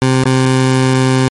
20% pulse tone with dropouts, 130.4 Hz, C3, 5 cents flat, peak -4 dBFS, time 0.02-1.28 s, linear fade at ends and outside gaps 0 ms, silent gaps 0.236-0.255 s, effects MP3 48 kbps

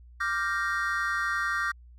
triangle chord, G minor seventh, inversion second, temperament equal, 1174.7 / 1396.9 / 1568 / 1864.7 Hz, D6 / F6 / G6 / Bb6, 0 / 0 / 0 / 0 cents, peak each -30 dBFS, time 0.2-1.72 s, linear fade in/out 10 ms, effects added 60 Hz sine -48 dBFS peak until 1.98 s

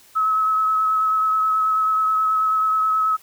sine tone with vibrato, 1288 Hz, E6, 41 cents flat, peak -16 dBFS, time 0.15-3.17 s, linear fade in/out 20 ms, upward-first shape triangle, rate 9.3 Hz, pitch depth 19 cents each way, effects white hiss -51 dBFS RMS until 3.22 s

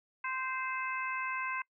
harmonic tone, 520 Hz, C5, 11 cents flat, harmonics 2 / 3 / 4 / 5, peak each -37 / -39 / -40 / -41 dBFS, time 0.24-1.62 s, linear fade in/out 5 ms, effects noise-tail reverb RT60 0.1 s tail -24 dB re dry

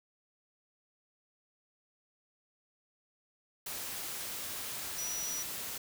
sine tone in noise, 5850 Hz, F#8, 21 cents flat, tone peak -36 dBFS, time 4.98-5.43 s, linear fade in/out 5 ms, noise white, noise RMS -40 dBFS, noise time 3.66-5.78 s, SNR +1 dB, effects none

